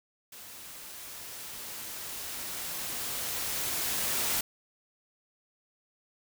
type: noise with level ramp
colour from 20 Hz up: white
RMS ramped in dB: -47 to -29 dBFS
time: 0.32-4.41 s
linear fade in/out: 5 ms
effects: none